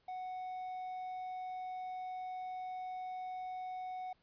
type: tone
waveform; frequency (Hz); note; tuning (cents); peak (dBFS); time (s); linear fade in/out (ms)
triangle; 740; F#5; 0; -38; 0.08-4.13; 5
effects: pink hiss -74 dBFS RMS until 4.22 s + resampled to 11025 Hz